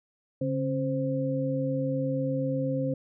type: tone cluster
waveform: sine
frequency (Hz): 141.7 / 270 / 522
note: C#3 / C#4 / C5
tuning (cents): +38 / -45 / -4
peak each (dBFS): -30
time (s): 0.41-2.94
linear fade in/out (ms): 5
effects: none